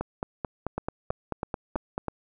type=two click trains; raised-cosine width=1 ms; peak=-15 / -15 dBFS; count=5 / 10; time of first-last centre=0.78-2.083 / 0.01-1.979 s; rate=3.07 / 4.57 Hz; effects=none